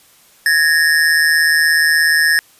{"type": "ring-modulated tone", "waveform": "square", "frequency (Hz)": 1755, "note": "A6", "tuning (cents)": -5, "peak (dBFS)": -8, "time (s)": [0.46, 2.39], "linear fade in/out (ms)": 0, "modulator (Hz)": 78.4, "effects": ["white hiss -49 dBFS RMS until 2.59 s", "resampled to 32000 Hz"]}